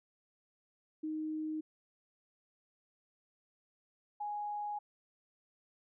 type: tone pair in turn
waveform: sine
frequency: 311.1 / 830.5 Hz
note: D#4 / G#5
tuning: 0 / 0 cents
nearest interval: octave + perfect fourth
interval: 1700 cents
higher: second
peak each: -35 / -36 dBFS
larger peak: first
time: 1.03-1.61 / 4.2-4.79 s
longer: second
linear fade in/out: 10 ms
effects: none